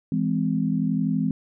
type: chord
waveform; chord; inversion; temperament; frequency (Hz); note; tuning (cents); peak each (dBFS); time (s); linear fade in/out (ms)
sine; E augmented; none; just; 164.81 / 206 / 257.5; E3 / G#3 / B#3; 0 / -14 / -28; -25; 0.12-1.31; 2
effects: none